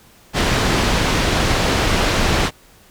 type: low-pass noise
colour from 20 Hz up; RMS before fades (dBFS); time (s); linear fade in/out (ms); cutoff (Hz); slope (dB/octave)
pink; -17; 0.33-2.51; 50; 5200; 12
effects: pink hiss -49 dBFS RMS until 2.9 s